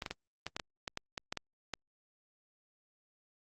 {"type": "clicks", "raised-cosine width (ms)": 0.2, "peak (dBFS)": -19, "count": 12, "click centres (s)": [0.022, 0.062, 0.11, 0.466, 0.565, 0.598, 0.878, 0.974, 1.178, 1.325, 1.373, 1.737], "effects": ["Opus 24 kbps"]}